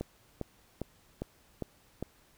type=click train; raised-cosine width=2 ms; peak=-21 dBFS; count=6; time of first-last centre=0.01-2.026 s; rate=2.48 Hz; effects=pink hiss -64 dBFS RMS until 2.37 s